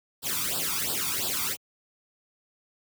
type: noise with flanger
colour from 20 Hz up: white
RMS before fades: -29 dBFS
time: 0.22-1.57 s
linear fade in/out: 50 ms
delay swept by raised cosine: 0.23 to 0.88 ms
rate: 2.9 Hz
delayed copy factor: +0.9
effects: high-pass 80 Hz 12 dB/octave